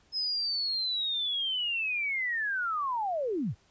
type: linear sweep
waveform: sine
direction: down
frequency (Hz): 5150 to 71.5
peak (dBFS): -28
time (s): 0.12-3.55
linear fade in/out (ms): 50
effects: pink hiss -65 dBFS RMS until 3.7 s + resampled to 16000 Hz